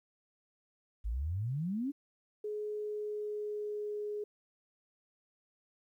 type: exponential sweep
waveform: sine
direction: up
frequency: 49.52 to 295.9 Hz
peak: -32 dBFS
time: 1.04-1.92 s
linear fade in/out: 20 ms
type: tone with pitch glide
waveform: sine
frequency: 421.5 to 417.4 Hz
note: G#4 to G#4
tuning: +26 to +9 cents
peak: -35 dBFS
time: 2.44-4.24 s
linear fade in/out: 5 ms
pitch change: -17 cents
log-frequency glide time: 2.76-4.09 s
effects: 12-bit